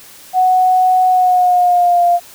sine tone with pitch glide, 740 to 698.5 Hz, F#5 to F5, 0 to 0 cents, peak -8 dBFS, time 0.33-2.2 s, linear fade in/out 50 ms, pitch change -100 cents, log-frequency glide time 1.08-2.03 s, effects white hiss -39 dBFS RMS until 2.34 s

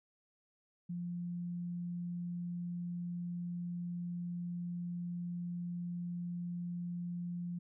sine tone, 174.61 Hz, F3, in tune, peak -37 dBFS, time 0.89-7.59 s, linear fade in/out 10 ms, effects none

